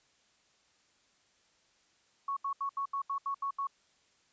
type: tone bursts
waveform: sine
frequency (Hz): 1108.7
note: C#6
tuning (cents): 0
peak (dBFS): -31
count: 9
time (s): 2.28-3.671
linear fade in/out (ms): 5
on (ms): 87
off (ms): 76
effects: white hiss -69 dBFS RMS until 4.32 s + resampled to 16000 Hz